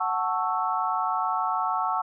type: chord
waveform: sine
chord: F# minor seventh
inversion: none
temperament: equal with one note detuned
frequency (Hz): 740 / 886.6 / 1108.7 / 1318.5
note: F#5 / A5 / C#6 / E6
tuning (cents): 0 / +13 / 0 / 0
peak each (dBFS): -29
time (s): 0-2.02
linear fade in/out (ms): 10
effects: none